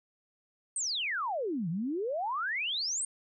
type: exponential two-way sweep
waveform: sine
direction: down then up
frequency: 8870 to 155.56 to 8870 Hz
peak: -30 dBFS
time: 0.76-3.05 s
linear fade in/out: 2 ms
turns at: 1.69 s
effects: none